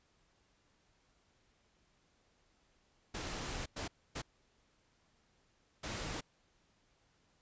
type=noise bursts at uneven times; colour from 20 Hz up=pink; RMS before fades=-41 dBFS; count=4; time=3.14-3.66 / 3.76-3.88 / 4.15-4.22 / 5.83-6.21 s; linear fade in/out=10 ms; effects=pink hiss -73 dBFS RMS until 7.41 s + resampled to 16000 Hz